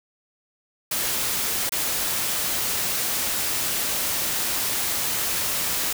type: noise with dropouts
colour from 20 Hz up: white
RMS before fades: -25 dBFS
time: 0.91-5.93 s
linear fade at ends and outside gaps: 5 ms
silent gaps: 1.694-1.72 s
effects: none